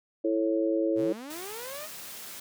harmonic tone, 110 Hz, A2, in tune, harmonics 3 / 4 / 5, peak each -26 / -31 / -29 dBFS, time 0.24-1.13 s, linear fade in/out 10 ms
sawtooth linear sweep, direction up, 97.7 to 641 Hz, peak -35 dBFS, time 0.95-1.89 s, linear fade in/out 50 ms
white high-pass noise, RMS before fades -42 dBFS, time 1.3-2.4 s, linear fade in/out 5 ms, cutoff 110 Hz, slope 12 dB/octave
effects none

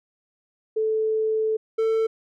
sine / triangle tone pair in turn, 437.7 / 445.6 Hz, A4 / A4, -9 / +22 cents, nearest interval unison, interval 31 cents, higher second, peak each -20 / -17 dBFS, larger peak second, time 0.76-1.57 / 1.78-2.07 s, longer first, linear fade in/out 10 ms, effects none

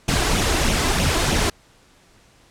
pink noise with flanger, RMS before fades -19 dBFS, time 0.08-1.5 s, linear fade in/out 5 ms, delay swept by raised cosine 0.31 to 3.01 ms, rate 3.2 Hz, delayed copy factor +0.55, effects pink hiss -54 dBFS RMS until 2.5 s + low-pass 9000 Hz 12 dB/octave

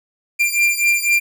45% pulse beating tone pair, 2379 / 2383 Hz, D7 / D7, +22 / +25 cents, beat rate 4 Hz, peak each -17 dBFS, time 0.39-1.2 s, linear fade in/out 20 ms, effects none

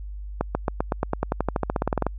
accelerating click train, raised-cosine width 1 ms, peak -8 dBFS, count 21, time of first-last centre 0.41-2.066 s, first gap 140 ms, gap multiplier 0.94, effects added 50 Hz sine -32 dBFS peak until 2.18 s

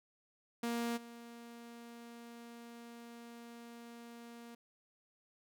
sawtooth tone with level steps, 234.9 Hz, A#3, 13 cents sharp, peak -31 / -46 dBFS, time 0.63-4.55 s, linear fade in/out 5 ms, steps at 0.96 s, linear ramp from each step 20 ms, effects none

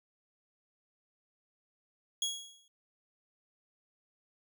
25% pulse tone with exponential decay, 3321 Hz, G#7, 1 cent flat, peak -25 dBFS, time 2.22-2.68 s, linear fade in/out 2 ms, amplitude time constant 100 ms, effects none

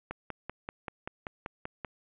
click train, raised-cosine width 0.5 ms, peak -21 dBFS, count 10, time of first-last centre 0.11-1.847 s, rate 5.18 Hz, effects resampled to 8000 Hz + 10-bit

